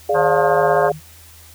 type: chord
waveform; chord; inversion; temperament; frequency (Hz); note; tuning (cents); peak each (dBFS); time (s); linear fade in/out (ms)
sine; D diminished; second; equal; 415.3 / 587.3 / 698.5; Ab4 / D5 / F5; 0 / 0 / 0; -19; 0.09-0.92; 5
type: tone with tremolo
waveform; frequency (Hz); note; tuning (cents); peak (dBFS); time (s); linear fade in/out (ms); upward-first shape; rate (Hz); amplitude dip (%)
sine; 155.8; D#3; +3; -28; 0.12-1.01; 50; triangle; 2.2; 30
type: harmonic tone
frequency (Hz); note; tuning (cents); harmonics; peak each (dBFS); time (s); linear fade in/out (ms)
178.5; F3; +38; 3 / 4 / 5 / 6 / 7 / 8 / 9; -20 / -24 / -24 / -23 / -28 / -30 / -26; 0.14-0.9; 20
effects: added 81 Hz sine -45 dBFS peak until 1.54 s + white hiss -45 dBFS RMS until 1.54 s